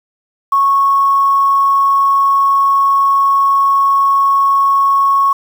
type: tone with quantisation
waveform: sine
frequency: 1103 Hz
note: C#6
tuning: 9 cents flat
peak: -8 dBFS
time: 0.52-5.33 s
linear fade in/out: 5 ms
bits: 6
effects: none